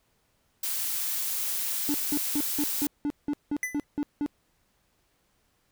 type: noise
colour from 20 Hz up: blue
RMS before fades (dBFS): -30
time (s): 0.63-2.87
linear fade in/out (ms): 5
type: tone bursts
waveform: triangle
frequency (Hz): 291.6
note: D4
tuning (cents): -12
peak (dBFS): -23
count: 11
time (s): 1.89-4.262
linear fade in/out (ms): 0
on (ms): 52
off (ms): 180
type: tone with exponential decay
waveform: square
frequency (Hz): 2004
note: B6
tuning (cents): +25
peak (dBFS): -25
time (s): 3.63-3.84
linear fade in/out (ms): 1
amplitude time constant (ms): 44
effects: pink hiss -70 dBFS RMS until 5.71 s